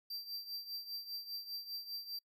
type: tone with tremolo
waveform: square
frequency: 4699 Hz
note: D8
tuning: in tune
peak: -39 dBFS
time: 0.1-2.19 s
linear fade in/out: 5 ms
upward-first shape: triangle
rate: 5 Hz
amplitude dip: 80%
effects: noise-tail reverb RT60 0.1 s tail -26 dB re dry